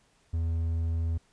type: tone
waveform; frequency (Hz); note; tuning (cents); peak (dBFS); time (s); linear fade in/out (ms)
triangle; 82.41; E2; 0; -24; 0.33-1.18; 10
effects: pink hiss -66 dBFS RMS until 1.32 s + resampled to 22050 Hz